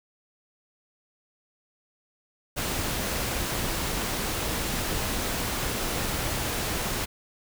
pink noise, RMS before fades -29 dBFS, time 2.56-7.06 s, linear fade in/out 20 ms, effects none

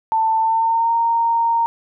sine tone with pitch glide, 890 to 925.1 Hz, A5 to A#5, +20 to -13 cents, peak -14 dBFS, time 0.12-1.66 s, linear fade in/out 0 ms, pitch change +67 cents, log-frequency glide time 0.39-0.93 s, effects none

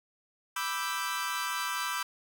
sawtooth chord, E minor seventh, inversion second, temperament equal, 987.8 / 1174.7 / 1318.5 / 1568 Hz, B5 / D6 / E6 / G6, 0 / 0 / 0 / 0 cents, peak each -33 dBFS, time 0.56-2.03 s, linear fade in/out 5 ms, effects none

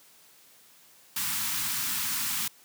white band-stop noise, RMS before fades -30 dBFS, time 1.16-2.48 s, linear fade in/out 5 ms, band 290 to 880 Hz, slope 48 dB/octave, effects white hiss -57 dBFS RMS until 2.64 s + high-pass 100 Hz 12 dB/octave

